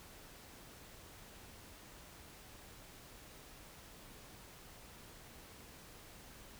silence, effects pink hiss -56 dBFS RMS until 6.59 s

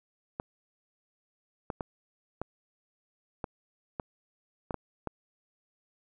clicks, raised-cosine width 1 ms, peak -19 dBFS, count 9, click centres 0.399 / 1.702 / 1.808 / 2.416 / 3.442 / 3.998 / 4.708 / 4.743 / 5.073 s, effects none

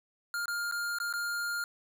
square tone with dropouts, 1407 Hz, F6, 12 cents sharp, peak -32 dBFS, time 0.34-1.64 s, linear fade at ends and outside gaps 1 ms, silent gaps 0.457-0.481 / 0.713-0.722 / 0.986-1.001 / 1.127-1.137 s, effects none

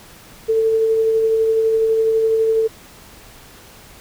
sine tone with tremolo, 445.5 Hz, A4, 22 cents sharp, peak -12 dBFS, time 0.48-2.68 s, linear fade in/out 20 ms, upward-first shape sine, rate 12 Hz, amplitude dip 25%, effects pink hiss -43 dBFS RMS until 4 s

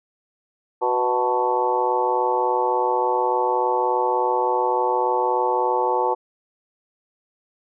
harmonic tone with a mistuned harmonic, 123.47 Hz, B2, in tune, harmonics 3 / 4 / 5 / 6 / 7 / 8 / 9, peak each -26 / -24 / -32 / -29 / -21 / -31 / -30 dBFS, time 0.81-6.15 s, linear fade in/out 20 ms, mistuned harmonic 7, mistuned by +34 cents, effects none

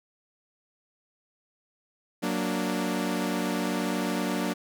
sawtooth chord, Gb augmented, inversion none, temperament equal, 185 / 233.1 / 293.7 Hz, Gb3 / Bb3 / D4, 0 / 0 / 0 cents, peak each -27 dBFS, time 2.22-4.54 s, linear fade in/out 20 ms, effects none

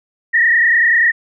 sine tone with frequency modulation, 1864.7 Hz, A#6, in tune, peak -9 dBFS, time 0.33-1.12 s, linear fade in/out 20 ms, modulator 30.4 Hz, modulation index 2.4, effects none

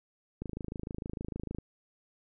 click train, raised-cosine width 3 ms, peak -24 dBFS, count 32, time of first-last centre 0.42-1.585 s, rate 26.6 Hz, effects none

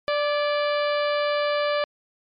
harmonic tone with a mistuned harmonic, 587.3 Hz, D5, in tune, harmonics 1 / 2 / 3 / 4 / 5 / 6 / 7 / 8, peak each -22 / -28 / -32 / -34 / -36 / -38 / -39 / -40 dBFS, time 0.08-1.84 s, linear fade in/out 0 ms, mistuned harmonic 3, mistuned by -40 cents, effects MP3 64 kbps

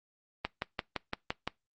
click train, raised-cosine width 0.3 ms, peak -15 dBFS, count 7, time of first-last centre 0.45-1.476 s, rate 5.85 Hz, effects noise-tail reverb RT60 0.2 s tail -24 dB re dry + Opus 24 kbps

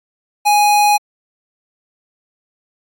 square tone, 830 Hz, G#5, 1 cent flat, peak -10 dBFS, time 0.45-0.98 s, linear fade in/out 20 ms, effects AAC 64 kbps

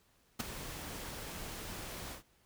pink noise with ADSR envelope, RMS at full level -33 dBFS, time 0.39-2.23 s, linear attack 14 ms, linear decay 10 ms, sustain -11 dB, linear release 120 ms, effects pink hiss -70 dBFS RMS until 2.45 s

